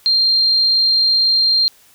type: tone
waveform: sine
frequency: 4186 Hz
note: C8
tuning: in tune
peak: -11 dBFS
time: 0.06-1.68 s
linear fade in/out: 0 ms
effects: white hiss -50 dBFS RMS until 1.94 s